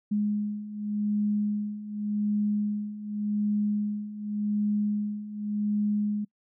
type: beating tone pair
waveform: sine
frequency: 207.7 / 208.57 Hz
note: G#3 / G#3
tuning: 0 / +8 cents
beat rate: 0.87 Hz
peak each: -31 / -27 dBFS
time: 0.11-6.25 s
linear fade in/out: 10 ms
effects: noise-tail reverb RT60 0.1 s tail -26 dB re dry